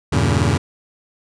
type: chord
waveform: sawtooth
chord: E diminished seventh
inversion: none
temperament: just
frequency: 82.41 / 98.89 / 118.67 / 142.4 Hz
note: E2 / G2 / Bb2 / Db3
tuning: 0 / +16 / +31 / +47 cents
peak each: -16 dBFS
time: 0.12-0.58 s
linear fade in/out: 10 ms
effects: resampled to 22050 Hz